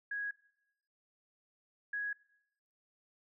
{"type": "tone pair in turn", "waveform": "sine", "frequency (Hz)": [1657, 1664.5], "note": ["G#6", "G#6"], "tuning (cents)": [-4, 3], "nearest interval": "unison", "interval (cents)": 7, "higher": "second", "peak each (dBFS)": [-35, -34], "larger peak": "second", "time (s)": [[0.11, 0.31], [1.93, 2.13]], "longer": "neither", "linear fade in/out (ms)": 5, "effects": ["noise-tail reverb RT60 0.8 s tail -20 dB re dry"]}